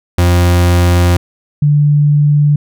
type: tone pair in turn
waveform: 40% pulse / sine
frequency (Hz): 87.8 / 146.91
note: F2 / D3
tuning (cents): +10 / +1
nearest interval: major sixth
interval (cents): 891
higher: second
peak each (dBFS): -6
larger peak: neither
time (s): 0.18-1.17 / 1.62-2.56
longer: first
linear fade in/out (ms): 5
effects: none

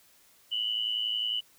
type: tone pair together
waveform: sine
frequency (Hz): 2891 / 3002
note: F#7 / F#7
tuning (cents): -41 / +24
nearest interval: minor second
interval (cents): 65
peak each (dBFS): -33 / -29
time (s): 0.51-1.41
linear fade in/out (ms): 20
effects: white hiss -61 dBFS RMS until 1.58 s

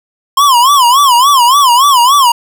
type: tone with vibrato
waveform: square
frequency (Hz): 1046.5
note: C6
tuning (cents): 0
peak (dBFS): -5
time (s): 0.37-2.32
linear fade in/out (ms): 5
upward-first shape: sine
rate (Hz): 3.5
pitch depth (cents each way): 180
effects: none

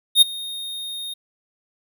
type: tone with ADSR envelope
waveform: square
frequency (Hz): 3701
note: A#7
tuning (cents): -13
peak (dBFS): -7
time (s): 0.15-1.14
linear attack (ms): 66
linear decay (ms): 16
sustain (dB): -22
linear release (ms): 10
effects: none

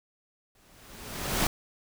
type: noise with exponential growth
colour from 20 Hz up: pink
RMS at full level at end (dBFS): -24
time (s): 0.55-1.47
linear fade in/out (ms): 2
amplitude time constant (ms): 200
effects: none

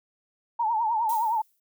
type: tone with vibrato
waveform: sine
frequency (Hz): 900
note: A5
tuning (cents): +39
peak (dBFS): -22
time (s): 0.59-1.42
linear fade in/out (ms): 10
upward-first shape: triangle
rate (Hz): 9.7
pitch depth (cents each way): 120
type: noise with exponential decay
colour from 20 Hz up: violet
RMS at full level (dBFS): -34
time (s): 1.09-1.6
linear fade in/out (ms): 5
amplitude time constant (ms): 110
effects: none

